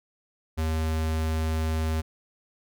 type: tone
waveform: square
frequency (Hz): 79.5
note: D#2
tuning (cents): +38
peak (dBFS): -25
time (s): 0.57-2.02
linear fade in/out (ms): 20
effects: none